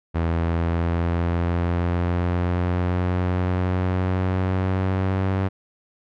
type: linear sweep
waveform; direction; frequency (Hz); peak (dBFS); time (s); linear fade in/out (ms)
sawtooth; up; 82.9 to 95.8; -16; 0.14-5.49; 20
effects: low-pass 2000 Hz 12 dB/octave